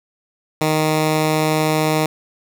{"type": "tone", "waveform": "10% pulse", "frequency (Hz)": 155.56, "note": "D#3", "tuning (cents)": 0, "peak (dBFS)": -7, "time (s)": [0.61, 2.06], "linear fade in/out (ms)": 2, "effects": []}